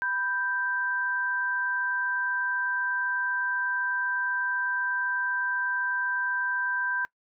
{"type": "tone pair together", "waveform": "sine", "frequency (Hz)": [989.5, 1568], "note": ["B5", "G6"], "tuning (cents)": [3, 0], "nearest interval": "minor sixth", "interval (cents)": 797, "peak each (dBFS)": [-33, -26], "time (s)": [0.02, 7.05], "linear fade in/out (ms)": 0, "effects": ["noise-tail reverb RT60 0.1 s tail -21 dB re dry"]}